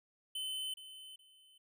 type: tone with echo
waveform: square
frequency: 3048 Hz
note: G7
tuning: 49 cents flat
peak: -38 dBFS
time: 0.35-0.74 s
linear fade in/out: 5 ms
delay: 420 ms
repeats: 2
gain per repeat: -12 dB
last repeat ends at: 1.58 s
effects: none